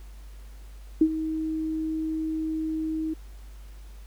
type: tone with ADSR envelope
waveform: sine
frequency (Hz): 316.4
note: D#4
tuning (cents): +29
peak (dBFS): -13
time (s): 1.01-3.14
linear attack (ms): 5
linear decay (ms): 65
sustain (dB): -13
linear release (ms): 9
effects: added 50 Hz sine -41 dBFS peak until 4.06 s + pink hiss -57 dBFS RMS until 4.06 s